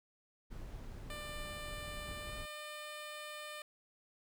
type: noise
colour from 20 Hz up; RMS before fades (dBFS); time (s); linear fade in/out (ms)
brown; -47; 0.5-2.46; 20
type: tone with pitch glide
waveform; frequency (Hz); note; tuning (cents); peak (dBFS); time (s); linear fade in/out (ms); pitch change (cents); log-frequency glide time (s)
10% pulse; 595 to 601.2; D5 to D5; +22 to +40; -36; 1.1-3.62; 2; +18; 2.2-2.36
effects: none